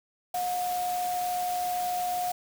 sine tone in noise, 720 Hz, F#5, 47 cents flat, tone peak -27 dBFS, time 0.34-2.32 s, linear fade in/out 5 ms, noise white, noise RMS -39 dBFS, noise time 0.34-2.32 s, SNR +9 dB, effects none

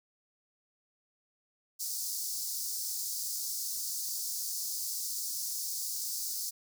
pink high-pass noise, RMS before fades -36 dBFS, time 1.79-6.51 s, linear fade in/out 20 ms, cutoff 4700 Hz, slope 48 dB/octave, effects none

